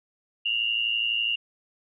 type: tone pair together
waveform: sine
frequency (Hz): 2764 / 2876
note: F7 / F#7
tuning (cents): -19 / -50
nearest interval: minor second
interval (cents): 69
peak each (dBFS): -26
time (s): 0.45-1.36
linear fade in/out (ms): 10
effects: none